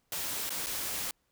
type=noise with dropouts; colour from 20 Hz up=white; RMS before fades=-35 dBFS; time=0.12-1.11 s; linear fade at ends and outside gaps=2 ms; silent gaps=0.494-0.504 / 0.662-0.667 s; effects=pink hiss -75 dBFS RMS until 1.31 s